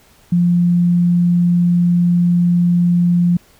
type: tone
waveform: sine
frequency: 174.61 Hz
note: F3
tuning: in tune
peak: -10 dBFS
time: 0.32-3.37 s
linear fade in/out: 5 ms
effects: pink hiss -50 dBFS RMS until 3.59 s